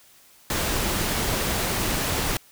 pink noise, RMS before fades -25 dBFS, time 0.5-2.37 s, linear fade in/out 2 ms, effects white hiss -54 dBFS RMS until 2.51 s

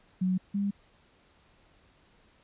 sine tone pair in turn, 185 / 200.8 Hz, F#3 / G3, 0 / +42 cents, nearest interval minor second, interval 142 cents, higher second, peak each -24 / -26 dBFS, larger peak first, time 0.21-0.38 / 0.54-0.71 s, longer neither, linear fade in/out 10 ms, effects pink hiss -63 dBFS RMS until 2.43 s + resampled to 8000 Hz

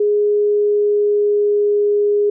sine tone with pitch glide, 415.3 to 412.4 Hz, G#4 to G#4, 0 to -12 cents, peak -12 dBFS, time 0-2.3 s, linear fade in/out 5 ms, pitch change -12 cents, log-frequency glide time 0.12-1.86 s, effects none

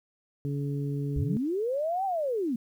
harmonic tone, 141.9 Hz, C#3, 41 cents sharp, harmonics 1 / 2 / 3, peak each -29 / -35 / -39 dBFS, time 0.45-1.37 s, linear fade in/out 0 ms
sine linear two-way sweep, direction up then down, 50.6 to 794 to 216.8 Hz, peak -26 dBFS, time 1.16-2.56 s, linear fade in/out 5 ms, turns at 2.05 s
effects 10-bit

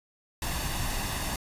pink noise with comb filter, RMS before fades -31 dBFS, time 0.42-1.36 s, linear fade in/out 2 ms, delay 1.1 ms, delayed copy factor +0.55, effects resampled to 32000 Hz

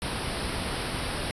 pink band-stop noise, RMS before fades -31 dBFS, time 0.02-1.31 s, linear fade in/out 0 ms, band 5400 to 8700 Hz, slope 96 dB/octave, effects resampled to 24000 Hz

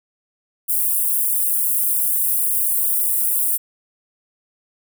white high-pass noise, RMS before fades -19 dBFS, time 0.68-3.58 s, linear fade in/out 20 ms, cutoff 9000 Hz, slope 48 dB/octave, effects none

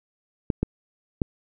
clicks, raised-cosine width 3 ms, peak -9 dBFS, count 3, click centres 0.502 / 0.63 / 1.218 s, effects none

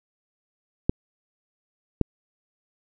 clicks, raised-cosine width 3 ms, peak -6 dBFS, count 2, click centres 0.895 / 2.013 s, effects none

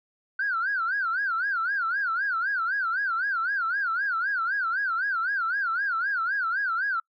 sine tone with vibrato, 1480 Hz, F#6, in tune, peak -23 dBFS, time 0.39-7 s, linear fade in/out 5 ms, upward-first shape sine, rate 3.9 Hz, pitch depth 200 cents each way, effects noise-tail reverb RT60 0.1 s tail -25 dB re dry + tanh soft clip ceiling -19 dBFS

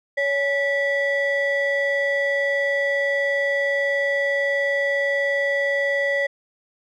triangle ring-modulated tone, 698.5 Hz, F5, in tune, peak -14 dBFS, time 0.17-6.27 s, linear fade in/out 10 ms, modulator 1260 Hz, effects none

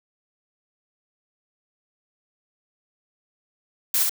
blue noise with echo, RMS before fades -21 dBFS, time 3.94-4.03 s, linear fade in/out 2 ms, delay 65 ms, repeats 1, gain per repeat -2 dB, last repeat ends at 4.095 s, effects none

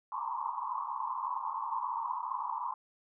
white band-pass noise, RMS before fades -36 dBFS, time 0.12-2.74 s, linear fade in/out 2 ms, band 890 to 1100 Hz, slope 96 dB/octave, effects none

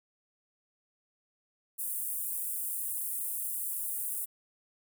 pink high-pass noise, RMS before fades -35 dBFS, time 1.78-4.26 s, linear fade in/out 20 ms, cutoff 8900 Hz, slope 48 dB/octave, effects none

